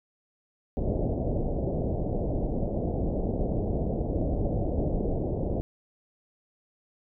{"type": "low-pass noise", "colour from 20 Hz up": "pink", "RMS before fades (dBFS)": -28, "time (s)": [0.77, 5.61], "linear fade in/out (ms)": 0, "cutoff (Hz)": 680, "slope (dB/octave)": 48, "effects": []}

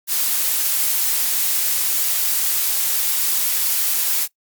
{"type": "noise", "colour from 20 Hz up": "blue", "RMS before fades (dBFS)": -19, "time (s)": [0.07, 4.28], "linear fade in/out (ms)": 50, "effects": ["noise-tail reverb RT60 0.1 s tail -21 dB re dry", "Opus 48 kbps"]}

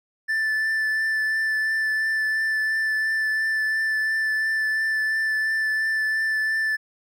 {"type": "tone with vibrato", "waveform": "triangle", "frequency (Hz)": 1760, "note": "A6", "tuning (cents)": 0, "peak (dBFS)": -19, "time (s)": [0.28, 6.77], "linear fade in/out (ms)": 20, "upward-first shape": "triangle", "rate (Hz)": 2.9, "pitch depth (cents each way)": 15, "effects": []}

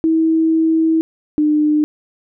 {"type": "tone pair in turn", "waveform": "sine", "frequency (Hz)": [322.4, 301.5], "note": ["E4", "D4"], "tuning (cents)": [-38, 46], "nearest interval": "minor second", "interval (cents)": 116, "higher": "first", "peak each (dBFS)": -11, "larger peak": "neither", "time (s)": [[0.04, 1.01], [1.38, 1.84]], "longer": "first", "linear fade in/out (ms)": 0, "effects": []}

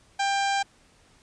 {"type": "harmonic tone", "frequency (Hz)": 793, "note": "G5", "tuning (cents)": 20, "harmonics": [1, 2, 3, 4, 5, 6, 7, 8, 9, 10], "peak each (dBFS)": [-24, -30, -34, -36, -38, -40, -41, -42, -43, -44], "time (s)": [0.19, 0.63], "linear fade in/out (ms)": 10, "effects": ["pink hiss -59 dBFS RMS until 1.22 s", "resampled to 22050 Hz"]}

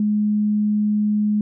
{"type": "tone", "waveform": "sine", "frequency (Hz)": 210, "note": "G#3", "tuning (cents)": 19, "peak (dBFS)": -16, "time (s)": [0, 1.41], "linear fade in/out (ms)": 2, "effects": []}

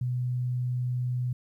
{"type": "tone", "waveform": "sine", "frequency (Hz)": 124.6, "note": "B2", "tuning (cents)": 16, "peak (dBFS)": -26, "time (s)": [0.01, 1.33], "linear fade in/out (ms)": 5, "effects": ["11-bit"]}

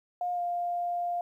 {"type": "tone with pitch glide", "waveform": "sine", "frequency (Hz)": [712, 700.6], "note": ["F5", "F5"], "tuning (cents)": [33, 5], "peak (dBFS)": -28, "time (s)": [0.21, 1.21], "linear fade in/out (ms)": 2, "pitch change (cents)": -28, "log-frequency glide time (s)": [0.33, 0.41], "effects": ["11-bit"]}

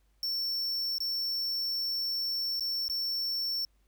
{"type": "tone with dropouts", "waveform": "square", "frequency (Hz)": 5430, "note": "F8", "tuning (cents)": -50, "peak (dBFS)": -30, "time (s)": [0.23, 3.65], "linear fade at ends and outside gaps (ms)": 1, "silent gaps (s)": [[0.983, 1.004], [2.597, 2.607], [2.882, 2.898]], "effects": ["added 50 Hz sine -65 dBFS peak until 3.87 s", "pink hiss -75 dBFS RMS until 3.87 s"]}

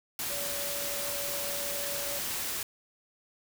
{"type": "tone in noise", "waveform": "sine", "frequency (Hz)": 570, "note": "C#5", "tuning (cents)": 48, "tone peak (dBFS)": -39, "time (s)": [0.3, 2.19], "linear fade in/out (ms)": 2, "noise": "white", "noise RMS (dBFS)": -34, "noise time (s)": [0.19, 2.63], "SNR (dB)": -8, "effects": []}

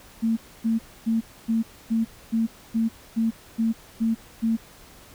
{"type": "tone bursts", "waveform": "sine", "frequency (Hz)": 225.9, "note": "A3", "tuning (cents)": 46, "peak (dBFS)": -19, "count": 11, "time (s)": [0.22, 4.57], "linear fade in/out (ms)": 20, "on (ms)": 150, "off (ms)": 270, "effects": ["pink hiss -49 dBFS RMS until 5.14 s"]}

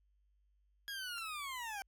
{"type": "linear sweep", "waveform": "20% pulse", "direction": "down", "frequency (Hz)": [1661.2, 767], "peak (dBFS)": -36, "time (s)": [0.88, 1.82], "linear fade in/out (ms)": 0}
{"type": "tone with exponential decay", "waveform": "30% pulse", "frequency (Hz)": 1369, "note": "F6", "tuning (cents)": -35, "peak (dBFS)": -38, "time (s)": [1.18, 1.3], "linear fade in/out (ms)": 1, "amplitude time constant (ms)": 26}
{"effects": ["added 50 Hz sine -70 dBFS peak until 1.87 s", "AAC 64 kbps"]}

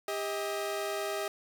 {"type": "tone pair together", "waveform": "sawtooth", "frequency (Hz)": [400, 635], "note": ["G4", "D#5"], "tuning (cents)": [35, 35], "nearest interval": "minor sixth", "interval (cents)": 800, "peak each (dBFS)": [-31, -31], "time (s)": [0.08, 1.28], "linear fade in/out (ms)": 2, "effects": []}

